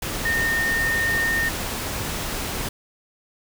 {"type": "tone in noise", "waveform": "sine", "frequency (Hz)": 1830, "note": "A#6", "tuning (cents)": -32, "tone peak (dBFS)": -20, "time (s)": [0.25, 1.49], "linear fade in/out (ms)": 5, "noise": "pink", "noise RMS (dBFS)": -28, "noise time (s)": [0.02, 2.69], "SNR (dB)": 5, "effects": []}